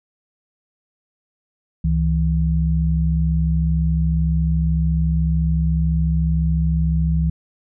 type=tone pair together; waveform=sine; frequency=68.11 / 162 Hz; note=C#2 / E3; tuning=-30 / -30 cents; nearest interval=octave + minor third; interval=1500 cents; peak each=-18 dBFS; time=1.84-7.3 s; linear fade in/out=5 ms; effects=none